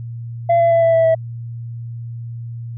sine tone with pitch steps, 681 / 674.7 / 668.5 / 662.4 / 656.3 / 650.2 Hz, F5 / E5 / E5 / E5 / E5 / E5, -44 / +40 / +24 / +8 / -8 / -24 cents, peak -8 dBFS, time 0.49-1.15 s, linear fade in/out 10 ms, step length 110 ms, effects tanh soft clip ceiling -9 dBFS + added 117 Hz sine -26 dBFS peak until 2.77 s

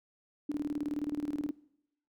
sine tone with tremolo, 293.7 Hz, D4, in tune, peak -29 dBFS, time 0.49-1.51 s, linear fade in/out 5 ms, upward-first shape square, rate 19 Hz, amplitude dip 75%, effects noise-tail reverb RT60 0.8 s tail -22 dB re dry

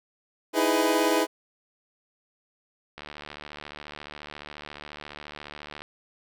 25% pulse chord, E major seventh, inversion third, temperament equal with one note detuned, 311.1 / 329.6 / 415.3 / 499.9 Hz, D#4 / E4 / G#4 / B4, 0 / 0 / 0 / +21 cents, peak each -23 dBFS, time 0.53-1.27 s, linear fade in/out 50 ms
click train, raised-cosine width 0.3 ms, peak -23 dBFS, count 212, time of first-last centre 2.98-5.82 s, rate 74.3 Hz
effects none

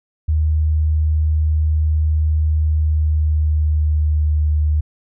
sine tone with pitch glide, 77.4 to 75.81 Hz, D#2 to D#2, -9 to -44 cents, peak -13 dBFS, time 0.28-4.81 s, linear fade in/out 10 ms, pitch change -35 cents, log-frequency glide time 2.57-4.49 s, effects none

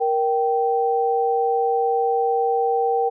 sine tone pair together, 468.9 / 778 Hz, A#4 / G5, +10 / -13 cents, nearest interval major sixth, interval 877 cents, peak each -20 dBFS, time 0-3.1 s, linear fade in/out 20 ms, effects none

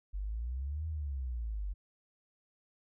sine exponential two-way sweep, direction up then down, 46.74 to 81 to 46.74 Hz, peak -34 dBFS, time 0.13-1.74 s, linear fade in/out 20 ms, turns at 0.87 s, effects none

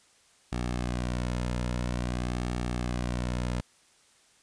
sawtooth tone with flanger, 60.9 Hz, B1, 24 cents flat, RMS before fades -31 dBFS, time 0.52-3.61 s, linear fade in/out 5 ms, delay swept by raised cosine 2 to 2.62 ms, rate 0.49 Hz, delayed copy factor -0.55, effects white hiss -62 dBFS RMS until 4.42 s + resampled to 22050 Hz

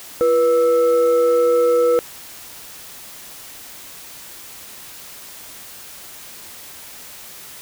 sine tone with frequency modulation, 486.9 Hz, B4, 25 cents flat, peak -12 dBFS, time 0.21-1.99 s, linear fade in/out 0 ms, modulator 827 Hz, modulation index 0.42, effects white hiss -38 dBFS RMS until 7.61 s

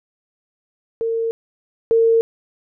sine tone pair in turn, 455.6 / 455.6 Hz, A#4 / A#4, -40 / -40 cents, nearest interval unison, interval 0 cents, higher neither, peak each -18 / -11 dBFS, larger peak second, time 1.01-1.31 / 1.91-2.21 s, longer neither, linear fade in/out 0 ms, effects none

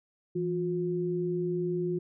sine tone pair together, 167.5 / 357.8 Hz, E3 / F4, +28 / +42 cents, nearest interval octave + minor second, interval 1314 cents, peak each -32 / -29 dBFS, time 0.35-1.99 s, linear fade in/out 10 ms, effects none

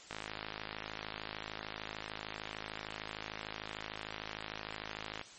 click train, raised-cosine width 0.3 ms, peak -23 dBFS, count 273, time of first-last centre 0.11-5.213 s, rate 53.3 Hz, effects white hiss -54 dBFS RMS until 5.38 s + MP3 32 kbps

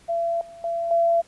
sine tone with level steps, 676 Hz, E5, 43 cents sharp, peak -21 / -40 / -23 / -16 dBFS, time 0.08-1.22 s, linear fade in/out 20 ms, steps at 0.41 / 0.64 / 0.91 s, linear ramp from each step 2 ms, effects pink hiss -55 dBFS RMS until 1.27 s + resampled to 24000 Hz

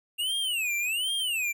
square tone with vibrato, 2754 Hz, F7, 25 cents flat, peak -27 dBFS, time 0.18-1.53 s, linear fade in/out 20 ms, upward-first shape sine, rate 1.3 Hz, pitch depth 270 cents each way, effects none

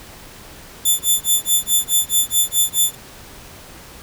5% pulse tone with tremolo, 3520 Hz, A7, in tune, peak -4 dBFS, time 0.85-2.95 s, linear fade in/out 5 ms, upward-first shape sine, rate 4.7 Hz, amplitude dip 100%, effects pink hiss -40 dBFS RMS until 4.02 s

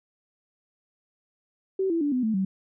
sine tone with pitch steps, 382.5 / 333 / 289.9 / 252.4 / 219.7 / 191.25 Hz, G4 / E4 / D4 / B3 / A3 / G3, -42 / +18 / -22 / +38 / -2 / -42 cents, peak -22 dBFS, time 1.79-2.45 s, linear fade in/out 5 ms, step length 110 ms, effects none

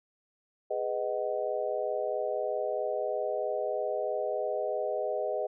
sine chord, G# minor seventh, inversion none, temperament just, 415.3 / 498.4 / 623 / 747.5 Hz, G#4 / B4 / D#5 / F#5, 0 / +16 / +2 / +17 cents, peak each -35 / -34 / -32 / -38 dBFS, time 0.7-5.47 s, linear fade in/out 10 ms, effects none

